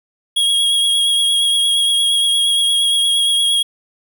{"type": "tone with vibrato", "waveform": "square", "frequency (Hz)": 3296, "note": "G#7", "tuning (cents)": -14, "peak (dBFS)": -13, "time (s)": [0.36, 3.63], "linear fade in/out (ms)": 10, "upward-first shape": "sine", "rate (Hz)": 8.6, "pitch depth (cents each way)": 20, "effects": ["8-bit"]}